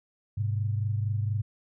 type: tone pair together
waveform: sine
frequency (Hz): 103.2 / 127.45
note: G#2 / C3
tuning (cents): -10 / -45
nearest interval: major third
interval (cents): 365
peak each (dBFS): -26 / -33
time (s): 0.37-1.42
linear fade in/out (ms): 10
effects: none